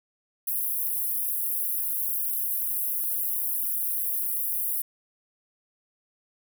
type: high-pass noise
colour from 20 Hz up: pink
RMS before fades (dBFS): -28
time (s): 0.47-4.82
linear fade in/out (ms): 5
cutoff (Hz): 11000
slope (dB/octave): 48
effects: none